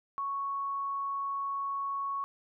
sine tone, 1108.7 Hz, C#6, in tune, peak -31 dBFS, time 0.18-2.24 s, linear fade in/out 0 ms, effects none

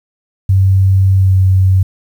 sine tone with pitch glide, 95.8 to 94.37 Hz, G2 to F#2, -39 to +35 cents, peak -6 dBFS, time 0.49-1.83 s, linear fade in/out 5 ms, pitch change -26 cents, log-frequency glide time 1.16-1.35 s, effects 7-bit

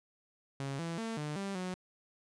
sawtooth tone with pitch steps, 137.4 / 167 / 225.9 / 149.7 / 197.1 / 183.2 Hz, C#3 / E3 / A3 / D3 / G3 / F#3, -15 / +23 / +46 / +33 / +10 / -17 cents, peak -32 dBFS, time 0.6-1.74 s, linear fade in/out 0 ms, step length 190 ms, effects resampled to 22050 Hz

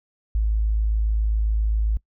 sine tone, 53.7 Hz, A1, 41 cents flat, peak -18 dBFS, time 0.35-1.97 s, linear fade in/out 0 ms, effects noise-tail reverb RT60 0.1 s tail -23 dB re dry

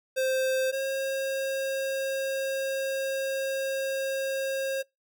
square tone pair in turn, 523.3 / 538.3 Hz, C5 / C5, 0 / +49 cents, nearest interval unison, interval 49 cents, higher second, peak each -25 / -28 dBFS, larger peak first, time 0.16-0.72 / 0.72-4.83 s, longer second, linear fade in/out 20 ms, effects noise-tail reverb RT60 0.2 s tail -26 dB re dry

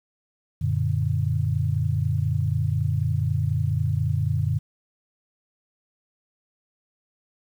sine chord, Gb augmented, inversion none, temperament equal, 92.5 / 116.54 / 146.83 Hz, Gb2 / Bb2 / D3, 0 / 0 / 0 cents, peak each -25 dBFS, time 0.61-4.59 s, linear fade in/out 10 ms, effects 9-bit

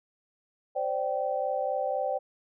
sine chord, C suspended second, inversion none, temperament equal with one note detuned, 523.3 / 587.3 / 776.3 Hz, C5 / D5 / G5, 0 / 0 / -17 cents, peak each -31 dBFS, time 0.75-2.19 s, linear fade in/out 20 ms, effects none

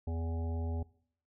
harmonic tone, 82.6 Hz, E2, 4 cents sharp, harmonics 1 / 3 / 5 / 7 / 9 / 10, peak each -33 / -43 / -47 / -50 / -52 / -53 dBFS, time 0.07-0.83 s, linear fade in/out 5 ms, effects noise-tail reverb RT60 0.6 s tail -21 dB re dry

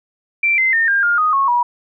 sine tone with pitch steps, 2349 / 2069 / 1821.8 / 1604.4 / 1413 / 1244.3 / 1095.8 / 965.1 Hz, D7 / C7 / A#6 / G6 / F6 / D#6 / C#6 / B5, 0 / -20 / -40 / +40 / +20 / 0 / -20 / -40 cents, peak -12 dBFS, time 0.43-1.63 s, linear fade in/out 5 ms, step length 150 ms, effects none

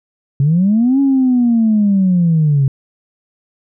sine linear two-way sweep, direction up then down, 132.7 to 278.8 to 132.7 Hz, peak -8 dBFS, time 0.4-2.68 s, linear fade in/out 2 ms, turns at 1 s, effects tanh soft clip ceiling -5 dBFS

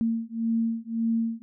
sine beating tone pair, 227 / 228.8 Hz, A#3 / A#3, -46 / -32 cents, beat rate 1.8 Hz, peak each -27 dBFS, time 0.01-1.42 s, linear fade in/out 0 ms, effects none

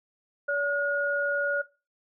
sine tone pair together, 571 / 1438.8 Hz, D5 / F#6, -49 / -49 cents, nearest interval octave + major third, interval 1600 cents, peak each -28 / -26 dBFS, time 0.48-1.62 s, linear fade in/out 10 ms, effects noise-tail reverb RT60 0.3 s tail -19 dB re dry

